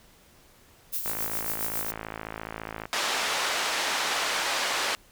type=noise with tremolo; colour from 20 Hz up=violet; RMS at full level=-29 dBFS; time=0.92-1.92 s; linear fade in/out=20 ms; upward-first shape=triangle; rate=7.3 Hz; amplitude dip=55%
type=click train; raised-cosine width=0.5 ms; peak=-19 dBFS; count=99; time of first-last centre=1.06-2.855 s; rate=54.6 Hz
type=band-pass noise; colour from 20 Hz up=pink; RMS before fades=-28 dBFS; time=2.93-4.95 s; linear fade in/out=0 ms; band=730 to 6300 Hz; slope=12 dB/octave
effects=pink hiss -57 dBFS RMS until 5.11 s